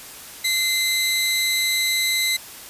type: tone pair together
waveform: sawtooth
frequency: 2070 / 3928 Hz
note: C7 / B7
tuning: -19 / -10 cents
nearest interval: major seventh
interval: 1109 cents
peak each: -18 / -19 dBFS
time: 0.44-2.37 s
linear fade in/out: 10 ms
effects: white hiss -39 dBFS RMS until 2.69 s + resampled to 32000 Hz